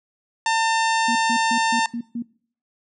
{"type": "harmonic tone", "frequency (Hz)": 900, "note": "A5", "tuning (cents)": 39, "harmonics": [1, 2, 3, 4, 5, 6, 7, 8, 9, 10], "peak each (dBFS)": [-19, -25, -29, -31, -33, -35, -36, -37, -38, -39], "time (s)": [0.46, 1.86], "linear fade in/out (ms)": 2}
{"type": "tone bursts", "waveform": "sine", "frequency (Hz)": 235.9, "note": "A#3", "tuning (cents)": 21, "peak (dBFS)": -24, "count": 6, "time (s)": [1.08, 2.224], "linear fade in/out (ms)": 5, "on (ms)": 74, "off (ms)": 140}
{"effects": ["noise-tail reverb RT60 0.5 s tail -20 dB re dry"]}